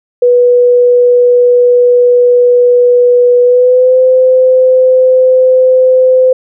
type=tone with pitch glide; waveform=sine; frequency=489.6 to 513.6 Hz; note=B4 to C5; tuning=-15 to -32 cents; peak=-3 dBFS; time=0.22-6.33 s; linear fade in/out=5 ms; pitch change=+83 cents; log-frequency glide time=3.42-3.98 s; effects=none